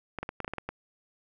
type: clicks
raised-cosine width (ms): 0.5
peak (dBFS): -19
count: 9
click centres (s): 0.187 / 0.23 / 0.291 / 0.403 / 0.446 / 0.479 / 0.536 / 0.583 / 0.69
effects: none